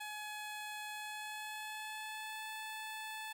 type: tone with pitch glide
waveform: 15% pulse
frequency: 846 to 870.8 Hz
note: G#5 to A5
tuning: +32 to -18 cents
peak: -36 dBFS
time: 0-3.33 s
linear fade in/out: 10 ms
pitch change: +50 cents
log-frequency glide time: 0.91-2.48 s
effects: none